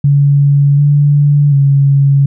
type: tone with pitch steps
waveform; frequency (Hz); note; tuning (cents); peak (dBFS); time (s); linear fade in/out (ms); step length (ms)
sine; 142 / 144.9 / 139.4; C#3 / D3 / C#3; +42 / -23 / +10; -5; 0.04-2.26; 5; 740
effects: none